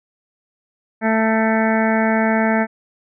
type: harmonic tone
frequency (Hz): 221.4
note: A3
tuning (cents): +11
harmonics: 1 / 2 / 3 / 4 / 6 / 7 / 8 / 9 / 10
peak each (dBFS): -17 / -25 / -21 / -23 / -29 / -27 / -26 / -30 / -29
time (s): 1.01-2.67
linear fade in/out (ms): 50
effects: none